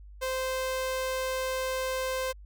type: tone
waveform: sawtooth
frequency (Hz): 520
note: C5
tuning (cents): -11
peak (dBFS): -25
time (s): 0.21-2.33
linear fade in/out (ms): 20
effects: added 50 Hz sine -45 dBFS peak until 2.45 s